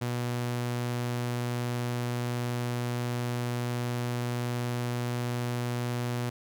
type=tone; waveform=sawtooth; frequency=121.4 Hz; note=B2; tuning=29 cents flat; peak=-25 dBFS; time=0.01-6.3 s; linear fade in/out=10 ms; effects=none